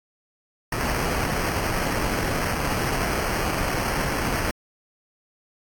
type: noise with sample-and-hold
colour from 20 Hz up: pink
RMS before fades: -25 dBFS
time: 0.72-4.51 s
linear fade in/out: 2 ms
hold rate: 3675 Hz
effects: AAC 64 kbps